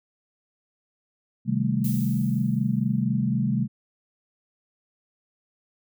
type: chord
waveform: sine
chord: A half-diminished seventh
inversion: first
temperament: equal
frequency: 130.81 / 155.56 / 196 / 220 Hz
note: C3 / Eb3 / G3 / A3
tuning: 0 / 0 / 0 / 0 cents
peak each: -26 / -30 / -26 / -26 dBFS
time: 1.45-3.68 s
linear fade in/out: 50 ms
type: noise with exponential decay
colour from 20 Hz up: violet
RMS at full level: -34 dBFS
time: 1.84-3.04 s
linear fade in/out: 5 ms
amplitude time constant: 260 ms
effects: none